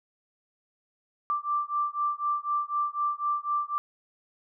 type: beating tone pair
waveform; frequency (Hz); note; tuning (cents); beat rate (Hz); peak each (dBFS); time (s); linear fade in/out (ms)
sine; 1174.7 / 1178.7; D6 / D6; 0 / +6; 4; -29; 1.3-3.78; 0
effects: none